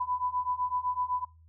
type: beating tone pair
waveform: sine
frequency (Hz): 992 / 999.9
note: B5 / B5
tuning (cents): +7 / +21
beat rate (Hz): 7.9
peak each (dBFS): -32 / -31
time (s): 0-1.25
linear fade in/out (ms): 10
effects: noise-tail reverb RT60 0.3 s tail -23 dB re dry + added 81 Hz sine -54 dBFS peak until 1.48 s